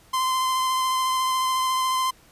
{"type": "tone with vibrato", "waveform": "45% pulse", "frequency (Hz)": 1036, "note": "C6", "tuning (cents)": -17, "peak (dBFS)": -21, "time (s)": [0.13, 2.11], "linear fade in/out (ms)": 10, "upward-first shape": "sine", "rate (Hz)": 14, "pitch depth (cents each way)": 14, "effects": ["pink hiss -55 dBFS RMS until 2.31 s", "resampled to 32000 Hz"]}